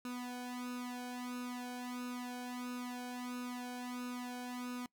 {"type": "tone with flanger", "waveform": "sawtooth", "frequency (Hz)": 247.4, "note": "B3", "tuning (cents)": 3, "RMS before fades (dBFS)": -43, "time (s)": [0.05, 4.86], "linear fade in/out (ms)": 2, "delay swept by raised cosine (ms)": [0.76, 1.29], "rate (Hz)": 1.5, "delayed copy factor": 0.95, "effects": ["noise-tail reverb RT60 0.1 s tail -22 dB re dry"]}